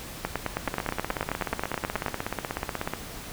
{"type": "two click trains", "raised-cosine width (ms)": 0.5, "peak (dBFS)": [-11, -13], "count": [18, 38], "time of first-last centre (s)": [[0.25, 2.062], [0.68, 2.936]], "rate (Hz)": [9.38, 16.4], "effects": ["pink hiss -40 dBFS RMS until 3.32 s"]}